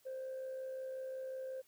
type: tone with amplitude modulation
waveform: sine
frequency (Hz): 523.3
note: C5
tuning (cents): 0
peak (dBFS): -37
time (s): 0.05-1.62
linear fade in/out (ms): 20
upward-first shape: sine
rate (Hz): 65.5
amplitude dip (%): 40
effects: tanh soft clip ceiling -38 dBFS + white hiss -70 dBFS RMS until 1.67 s